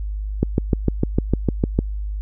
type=click train; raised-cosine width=3 ms; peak=-3 dBFS; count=10; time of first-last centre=0.43-1.79 s; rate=6.62 Hz; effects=added 51 Hz sine -23 dBFS peak until 2.21 s